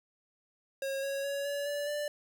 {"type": "tone with pitch steps", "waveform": "square", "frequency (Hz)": [543, 551.9, 560.9, 570, 579.3, 588.7], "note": ["C#5", "C#5", "C#5", "C#5", "D5", "D5"], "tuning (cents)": [-36, -8, 20, 48, -24, 4], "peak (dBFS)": -33, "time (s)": [0.82, 2.08], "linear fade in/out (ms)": 2, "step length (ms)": 210, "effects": []}